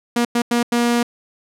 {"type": "tone bursts at uneven times", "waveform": "sawtooth", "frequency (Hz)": 238.2, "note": "A#3", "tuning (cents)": 38, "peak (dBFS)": -11, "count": 4, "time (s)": [[0.16, 0.25], [0.35, 0.42], [0.51, 0.63], [0.72, 1.03]], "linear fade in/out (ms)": 5, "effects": ["low-pass 12000 Hz 12 dB/octave"]}